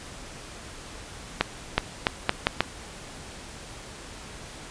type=accelerating click train; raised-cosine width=0.3 ms; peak=-3 dBFS; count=6; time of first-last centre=1.41-2.606 s; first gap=370 ms; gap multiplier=0.78; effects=pink hiss -42 dBFS RMS until 4.7 s + resampled to 22050 Hz